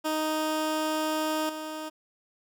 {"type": "tone with level steps", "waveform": "15% pulse", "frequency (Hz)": 311.1, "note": "D#4", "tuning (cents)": 0, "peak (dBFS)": [-20, -28], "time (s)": [0.04, 1.9], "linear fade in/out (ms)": 20, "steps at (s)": 1.49, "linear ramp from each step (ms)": 5, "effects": []}